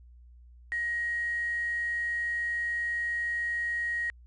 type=tone with quantisation; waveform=sine; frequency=1887 Hz; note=A#6; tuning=21 cents sharp; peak=-28 dBFS; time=0.72-4.1 s; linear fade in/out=0 ms; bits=8; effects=added 60 Hz sine -50 dBFS peak until 4.26 s + resampled to 22050 Hz